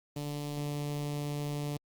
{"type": "tone with notch filter", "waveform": "sawtooth", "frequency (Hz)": 146, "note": "D3", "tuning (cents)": -10, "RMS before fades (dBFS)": -35, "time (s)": [0.16, 1.77], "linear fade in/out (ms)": 5, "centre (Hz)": 1500, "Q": 0.98, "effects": ["Opus 24 kbps"]}